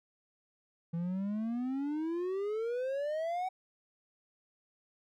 triangle exponential sweep, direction up, 164.81 to 759 Hz, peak -30 dBFS, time 0.93-3.49 s, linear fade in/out 10 ms, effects none

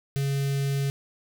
square tone with notch filter, 138.59 Hz, C#3, in tune, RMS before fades -26 dBFS, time 0.16-0.9 s, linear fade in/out 0 ms, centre 960 Hz, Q 0.59, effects none

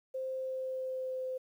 sine tone with pitch glide, 523 to 515.8 Hz, C5 to C5, -1 to -25 cents, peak -34 dBFS, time 0.14-1.38 s, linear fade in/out 10 ms, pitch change -24 cents, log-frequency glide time 0.34-1.26 s, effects 11-bit

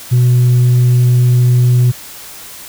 sine tone, 123.6 Hz, B2, 2 cents sharp, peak -4 dBFS, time 0.11-1.92 s, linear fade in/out 20 ms, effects tanh soft clip ceiling -5 dBFS + white hiss -32 dBFS RMS until 2.68 s

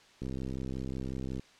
click train, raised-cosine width 3 ms, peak -25 dBFS, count 78, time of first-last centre 0.22-1.396 s, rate 65.5 Hz, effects white hiss -59 dBFS RMS until 1.59 s + low-pass 5000 Hz 12 dB/octave

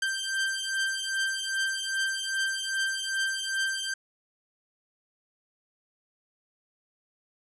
sawtooth beating tone pair, 1568 / 1570.5 Hz, G6 / G6, 0 / +3 cents, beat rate 2.5 Hz, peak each -27 dBFS, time 0.02-3.94 s, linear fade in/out 5 ms, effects resampled to 24000 Hz

